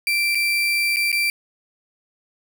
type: tone with dropouts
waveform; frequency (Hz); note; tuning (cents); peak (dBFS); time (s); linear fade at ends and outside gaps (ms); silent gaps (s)
35% pulse; 2349; D7; 0; -16; 0.07-1.3; 1; 0.348-0.353 / 0.961-0.968 / 1.118-1.127
effects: none